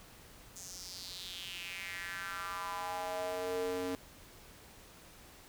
square tone with high-pass filter sweep, 91.2 Hz, F#2, 24 cents flat, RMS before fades -40 dBFS, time 0.56-3.95 s, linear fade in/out 0 ms, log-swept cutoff 6800 to 330 Hz, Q 4, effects pink hiss -56 dBFS RMS until 5.48 s

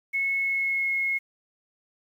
sine tone with pitch glide, 2191 to 2167 Hz, C#7 to C#7, -21 to -40 cents, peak -23 dBFS, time 0.13-1.19 s, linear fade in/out 20 ms, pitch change -19 cents, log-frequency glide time 0.38-0.92 s, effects 9-bit

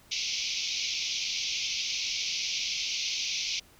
white band-pass noise, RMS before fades -32 dBFS, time 0.11-3.6 s, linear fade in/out 10 ms, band 2200 to 6200 Hz, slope 96 dB/octave, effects pink hiss -58 dBFS RMS until 3.79 s

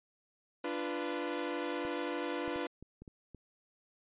sawtooth chord, B diminished, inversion first, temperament equal with one note detuned, 293.7 / 345.4 / 493.9 Hz, D4 / F4 / B4, 0 / -19 / 0 cents, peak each -35 dBFS, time 0.64-2.67 s, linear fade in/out 5 ms
clicks, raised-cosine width 3 ms, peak -36 dBFS, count 7, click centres 1.851 / 2.479 / 2.56 / 2.826 / 3.02 / 3.078 / 3.347 s
effects resampled to 8000 Hz

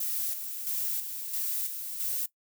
violet noise with tremolo, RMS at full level -31 dBFS, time 0-2.26 s, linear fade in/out 5 ms, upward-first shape square, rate 1.5 Hz, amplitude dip 50%, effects noise-tail reverb RT60 0.1 s tail -18 dB re dry

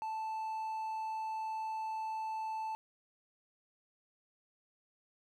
triangle tone, 879 Hz, A5, 2 cents flat, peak -34 dBFS, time 0.02-2.75 s, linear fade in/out 0 ms, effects none

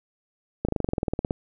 slowing click train, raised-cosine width 2 ms, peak -11 dBFS, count 15, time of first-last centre 0.65-1.309 s, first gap 36 ms, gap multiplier 1.04, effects none

